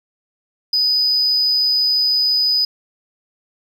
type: tone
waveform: triangle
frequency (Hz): 4983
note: D#8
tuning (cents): +2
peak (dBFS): -11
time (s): 0.73-2.65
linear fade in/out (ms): 5
effects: tanh soft clip ceiling -10 dBFS